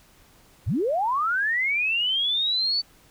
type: linear sweep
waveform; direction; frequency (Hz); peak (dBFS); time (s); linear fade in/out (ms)
sine; up; 60.9 to 4544; -21; 0.66-2.82; 20
effects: pink hiss -56 dBFS RMS until 3.1 s